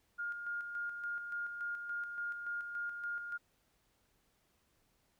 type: tone with tremolo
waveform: sine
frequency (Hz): 1416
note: F6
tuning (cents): +23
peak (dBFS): -36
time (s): 0.18-3.38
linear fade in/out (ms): 20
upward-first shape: square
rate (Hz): 3.5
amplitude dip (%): 45
effects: pink hiss -75 dBFS RMS until 5.19 s